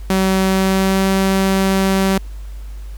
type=tone with pitch glide; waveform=sawtooth; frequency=190 to 192.32 Hz; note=F#3 to G3; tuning=+46 to -33 cents; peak=-9 dBFS; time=0.1-2.18 s; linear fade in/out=2 ms; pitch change=+21 cents; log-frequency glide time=0.46-1.06 s; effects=added 50 Hz sine -27 dBFS peak until 2.97 s + pink hiss -48 dBFS RMS until 2.97 s

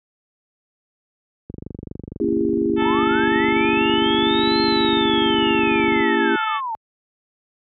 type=click train; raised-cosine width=3 ms; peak=-18 dBFS; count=110; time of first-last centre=1.5-6.004 s; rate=24.2 Hz
type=chord; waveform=sine; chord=A# diminished seventh; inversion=none; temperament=just; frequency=233.1 / 279.7 / 335.6 / 402.8 Hz; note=A#3 / C#4 / E4 / G4; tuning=0 / +16 / +31 / +47 cents; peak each=-24 / -24 / -21 / -22 dBFS; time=2.2-6.36 s; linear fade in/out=2 ms
type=harmonic tone; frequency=438.3 Hz; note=A4; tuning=7 cents flat; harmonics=2 / 3 / 4 / 5 / 6 / 7 / 8; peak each=-24 / -28 / -30 / -32 / -34 / -35 / -36 dBFS; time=2.76-6.61 s; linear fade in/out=50 ms
type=linear two-way sweep; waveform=sine; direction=up then down; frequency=856 to 4186 to 856 Hz; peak=-23 dBFS; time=2.82-6.75 s; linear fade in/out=0 ms; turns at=4.62 s
effects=high-pass 60 Hz 12 dB/octave

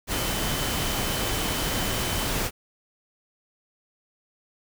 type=tone in noise; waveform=sine; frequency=3047 Hz; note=G7; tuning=50 cents flat; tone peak=-36 dBFS; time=0.1-2.29 s; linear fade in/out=50 ms; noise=pink; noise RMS=-27 dBFS; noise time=0.07-2.51 s; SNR=-12 dB; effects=none

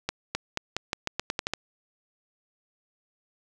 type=accelerating click train; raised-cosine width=0.2 ms; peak=-10 dBFS; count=11; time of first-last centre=0.09-1.536 s; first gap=260 ms; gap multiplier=0.86; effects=none

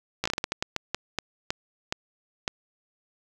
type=slowing click train; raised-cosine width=0.2 ms; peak=-9 dBFS; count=15; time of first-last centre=0.24-2.479 s; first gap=15 ms; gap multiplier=1.32; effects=7-bit

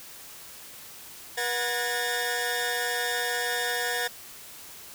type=tone cluster; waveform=sawtooth; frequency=483.4 / 728 / 1666 / 1821 Hz; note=B4 / F#5 / G#6 / A#6; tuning=-37 / -28 / +5 / -41 cents; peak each=-29 / -30 / -29 / -27 dBFS; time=1.37-4.08 s; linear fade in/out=10 ms; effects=white hiss -45 dBFS RMS until 4.94 s

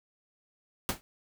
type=noise with exponential decay; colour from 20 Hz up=pink; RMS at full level=-26 dBFS; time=0.89-1.01 s; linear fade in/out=0 ms; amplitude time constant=26 ms; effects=none

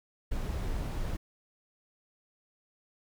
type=noise; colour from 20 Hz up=brown; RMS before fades=-33 dBFS; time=0.31-1.17 s; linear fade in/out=10 ms; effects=none

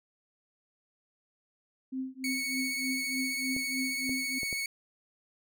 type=tone with tremolo; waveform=sine; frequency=261.6 Hz; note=C4; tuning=in tune; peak=-30 dBFS; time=1.92-4.39 s; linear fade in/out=10 ms; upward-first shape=triangle; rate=3.3 Hz; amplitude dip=100%
type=tone with vibrato; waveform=sawtooth; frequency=2217 Hz; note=C#7; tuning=in tune; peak=-28 dBFS; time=2.24-4.66 s; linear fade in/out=2 ms; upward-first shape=sine; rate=15 Hz; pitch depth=14 cents each way
type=clicks; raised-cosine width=2 ms; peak=-28 dBFS; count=4; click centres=3.565 / 4.094 / 4.432 / 4.528 s
effects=none

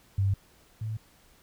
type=tone pair in turn; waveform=sine; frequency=98 / 109.46 Hz; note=G2 / A2; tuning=0 / -9 cents; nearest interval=major second; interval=191 cents; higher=second; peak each=-22 / -30 dBFS; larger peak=first; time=0.18-0.34 / 0.81-0.97 s; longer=neither; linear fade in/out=5 ms; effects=pink hiss -60 dBFS RMS until 1.42 s

